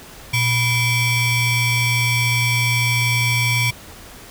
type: ring-modulated tone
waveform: 40% pulse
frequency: 1100 Hz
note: C#6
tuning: 14 cents flat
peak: -12 dBFS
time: 0.33-3.71 s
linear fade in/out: 10 ms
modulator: 1220 Hz
effects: pink hiss -40 dBFS RMS until 4.3 s